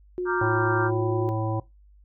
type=tone; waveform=sine; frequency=360.7 Hz; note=F#4; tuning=44 cents flat; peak=-25 dBFS; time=0.18-1.29 s; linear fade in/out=0 ms
type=chord; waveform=sine; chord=G minor seventh; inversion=first; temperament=equal; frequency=932.3 / 1174.7 / 1396.9 / 1568 Hz; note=Bb5 / D6 / F6 / G6; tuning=0 / 0 / 0 / 0 cents; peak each=-30 dBFS; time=0.25-0.91 s; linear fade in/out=50 ms
type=harmonic tone; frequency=110 Hz; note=A2; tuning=in tune; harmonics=1 / 3 / 5 / 7 / 9; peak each=-26 / -31 / -33 / -34 / -36 dBFS; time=0.41-1.6 s; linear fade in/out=5 ms
effects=noise-tail reverb RT60 0.2 s tail -20 dB re dry + added 50 Hz sine -51 dBFS peak until 2.04 s